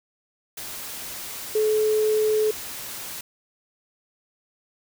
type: tone in noise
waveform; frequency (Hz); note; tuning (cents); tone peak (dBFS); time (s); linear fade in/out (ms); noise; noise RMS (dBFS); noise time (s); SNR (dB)
sine; 430.6; A4; -37; -18; 1.55-2.51; 5; white; -35; 0.57-3.21; +14
effects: none